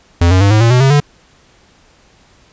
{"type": "tone with pitch steps", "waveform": "square", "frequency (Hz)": [86, 92.71, 99.94, 107.73, 116.13, 125.19, 134.95, 145.47], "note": ["F2", "F#2", "G2", "A2", "A#2", "B2", "C#3", "D3"], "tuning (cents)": [-26, 4, 34, -36, -6, 24, -46, -16], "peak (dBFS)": -7, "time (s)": [0.21, 1.002], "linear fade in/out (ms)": 5, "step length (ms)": 99, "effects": ["pink hiss -49 dBFS RMS until 2.52 s", "resampled to 16000 Hz"]}